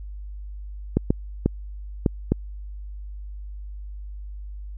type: clicks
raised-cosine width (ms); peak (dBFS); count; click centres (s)
3; -5; 5; 0.97 / 1.105 / 1.46 / 2.062 / 2.32
effects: added 50 Hz sine -33 dBFS peak until 4.77 s